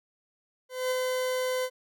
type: tone with ADSR envelope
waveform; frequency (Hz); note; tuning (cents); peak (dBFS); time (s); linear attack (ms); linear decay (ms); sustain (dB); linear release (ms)
40% pulse; 510; C5; -44; -24; 0.69-1.7; 220; 17; -2; 59
effects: none